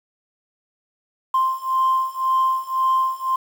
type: beating tone pair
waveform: sine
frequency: 1046.5 / 1048.4 Hz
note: C6 / C6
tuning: 0 / +3 cents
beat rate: 1.9 Hz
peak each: -20 / -19 dBFS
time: 1.34-3.36 s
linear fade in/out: 5 ms
effects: tanh soft clip ceiling -11 dBFS + 7-bit